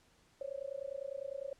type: tone with amplitude modulation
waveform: sine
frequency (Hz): 550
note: C#5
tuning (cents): -14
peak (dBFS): -35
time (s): 0.41-1.53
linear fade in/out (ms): 2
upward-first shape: sine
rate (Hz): 29.9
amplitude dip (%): 100
effects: pink hiss -68 dBFS RMS until 1.59 s + low-pass 9000 Hz 12 dB/octave